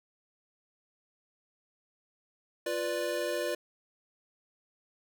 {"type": "chord", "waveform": "square", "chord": "B diminished", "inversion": "second", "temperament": "equal", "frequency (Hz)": [349.2, 493.9, 587.3], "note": ["F4", "B4", "D5"], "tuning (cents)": [0, 0, 0], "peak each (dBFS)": [-37, -36, -34], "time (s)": [2.66, 3.55], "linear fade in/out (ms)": 5, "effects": []}